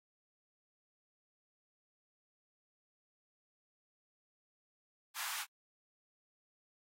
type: high-pass noise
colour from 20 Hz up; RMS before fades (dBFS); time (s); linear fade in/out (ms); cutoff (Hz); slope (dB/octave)
pink; -41; 5.14-5.46; 50; 840; 48
effects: AAC 48 kbps